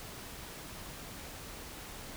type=silence; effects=pink hiss -46 dBFS RMS until 2.16 s